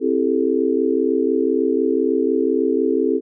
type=chord; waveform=sine; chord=A minor seventh; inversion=first; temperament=just; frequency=264 / 330 / 396 / 440 Hz; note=C4 / E4 / G4 / A4; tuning=+16 / +2 / +18 / 0 cents; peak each=-21 dBFS; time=0-3.21 s; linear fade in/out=50 ms; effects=none